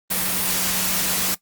sine tone in noise, 185 Hz, F#3, in tune, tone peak -33 dBFS, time 0.1-1.35 s, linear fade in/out 10 ms, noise white, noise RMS -22 dBFS, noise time 0.1-1.35 s, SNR -14 dB, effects noise-tail reverb RT60 0.1 s tail -18 dB re dry + Opus 32 kbps

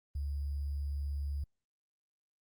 sine tone with sample-and-hold, 71 Hz, C#2, 42 cents sharp, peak -33 dBFS, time 0.15-1.44 s, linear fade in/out 5 ms, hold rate 4900 Hz, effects Opus 32 kbps

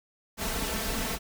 pink noise with comb filter, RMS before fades -31 dBFS, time 0.37-1.19 s, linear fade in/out 50 ms, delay 4.5 ms, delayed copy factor +0.7, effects none

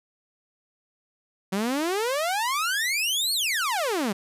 sawtooth exponential two-way sweep, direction up then down, 184.9 to 4471 to 184.9 Hz, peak -20 dBFS, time 1.52-4.13 s, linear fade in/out 10 ms, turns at 3.33 s, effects resampled to 32000 Hz

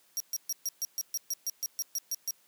sawtooth tone bursts, 5660 Hz, F8, 22 cents sharp, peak -27 dBFS, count 14, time 0.17-2.308 s, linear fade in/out 0 ms, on 32 ms, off 130 ms, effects white hiss -65 dBFS RMS until 2.47 s + high-pass 150 Hz 12 dB/octave

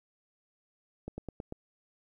slowing click train, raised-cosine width 2 ms, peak -25 dBFS, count 5, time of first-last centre 1.08-1.524 s, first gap 100 ms, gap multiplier 1.07, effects 11-bit

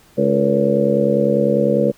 harmonic tone with a mistuned harmonic, 70 Hz, C#2, 18 cents sharp, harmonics 2 / 3 / 4 / 5 / 6 / 7 / 8, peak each -24 / -19 / -24 / -23 / -24 / -18 / -19 dBFS, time 0.17-1.92 s, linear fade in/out 20 ms, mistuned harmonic 6, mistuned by +100 cents, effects pink hiss -51 dBFS RMS until 1.97 s

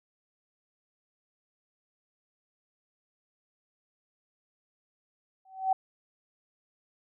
sine tone with exponential growth, 762 Hz, G5, 49 cents flat, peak -19 dBFS, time 5.45-5.73 s, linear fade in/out 5 ms, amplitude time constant 60 ms, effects none

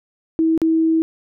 sine tone with dropouts, 323.3 Hz, E4, 34 cents flat, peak -13 dBFS, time 0.39-1.02 s, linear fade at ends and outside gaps 0 ms, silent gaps 0.577-0.617 s, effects none

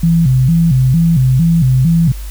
sine tone with vibrato, 146.83 Hz, D3, in tune, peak -7 dBFS, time 0.03-2.12 s, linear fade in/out 5 ms, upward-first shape square, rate 2.2 Hz, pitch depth 220 cents each way, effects added 50 Hz sine -22 dBFS peak until 2.3 s + white hiss -37 dBFS RMS until 2.3 s

